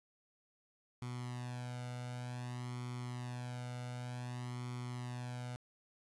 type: tone with flanger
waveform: sawtooth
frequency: 123.47 Hz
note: B2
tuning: in tune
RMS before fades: -43 dBFS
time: 1.02-5.56 s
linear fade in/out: 0 ms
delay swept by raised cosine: 0.9 to 1.4 ms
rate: 0.54 Hz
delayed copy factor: +0.75
effects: resampled to 24000 Hz